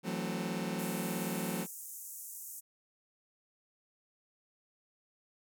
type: chord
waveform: sawtooth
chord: F# half-diminished seventh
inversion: third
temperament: just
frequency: 166.5 / 185 / 222 / 266.4 Hz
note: E3 / F#3 / A3 / C4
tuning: +18 / 0 / +16 / +31 cents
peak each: -36 / -34 / -35 / -39 dBFS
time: 0.03-1.67 s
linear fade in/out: 50 ms
type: band-pass noise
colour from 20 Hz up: white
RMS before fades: -46 dBFS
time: 0.78-2.61 s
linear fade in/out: 20 ms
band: 6400 to 16000 Hz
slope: 48 dB/octave
effects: none